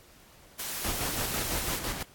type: noise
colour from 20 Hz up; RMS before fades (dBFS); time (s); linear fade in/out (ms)
white; -35; 0.59-1.79; 5
type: noise with tremolo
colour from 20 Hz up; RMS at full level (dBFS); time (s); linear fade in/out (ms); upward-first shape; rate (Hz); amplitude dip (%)
pink; -32; 0.84-2.03; 5; square; 6; 45
effects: pink hiss -56 dBFS RMS until 2.14 s + AAC 64 kbps